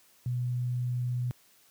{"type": "tone", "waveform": "sine", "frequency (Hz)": 123.47, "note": "B2", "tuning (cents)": 0, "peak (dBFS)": -27, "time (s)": [0.26, 1.31], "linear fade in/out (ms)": 0, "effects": ["white hiss -62 dBFS RMS until 1.7 s", "high-pass 80 Hz 12 dB/octave"]}